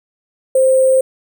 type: tone with sample-and-hold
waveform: sine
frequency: 523.3 Hz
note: C5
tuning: in tune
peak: -8 dBFS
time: 0.55-1.01 s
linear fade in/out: 5 ms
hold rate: 8820 Hz
effects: none